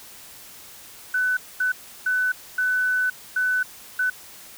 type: tone bursts at uneven times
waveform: sine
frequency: 1500 Hz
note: F#6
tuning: 23 cents sharp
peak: -19 dBFS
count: 6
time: 1.14-1.37 / 1.6-1.72 / 2.06-2.32 / 2.58-3.1 / 3.36-3.63 / 3.99-4.1 s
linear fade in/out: 5 ms
effects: white hiss -44 dBFS RMS until 4.57 s